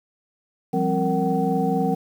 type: tone cluster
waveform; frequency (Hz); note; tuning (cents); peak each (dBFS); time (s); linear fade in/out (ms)
sine; 170.9 / 195 / 263 / 462.1 / 757; F3 / G3 / C4 / A#4 / F#5; -37 / -9 / +9 / -15 / +39; -25; 0.73-1.95; 10
effects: tanh soft clip ceiling -7 dBFS + 8-bit